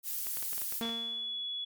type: noise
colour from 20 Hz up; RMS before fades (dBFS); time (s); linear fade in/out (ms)
violet; -35; 0.03-0.83; 50
type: clicks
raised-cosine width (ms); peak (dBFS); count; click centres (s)
0.3; -28; 9; 0.269 / 0.371 / 0.427 / 0.531 / 0.58 / 0.617 / 0.724 / 0.853 / 0.893
type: tone with exponential decay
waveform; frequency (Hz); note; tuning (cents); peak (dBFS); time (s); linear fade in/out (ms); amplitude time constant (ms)
sawtooth; 230; A#3; -23; -28; 0.81-1.46; 0; 140
type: tone with pitch glide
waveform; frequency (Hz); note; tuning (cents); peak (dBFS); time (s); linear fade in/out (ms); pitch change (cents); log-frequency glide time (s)
sine; 3414 to 3392; G#7 to G#7; +47 to +36; -34; 0.82-1.65; 10; -11; 1.14-1.37
effects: MP3 96 kbps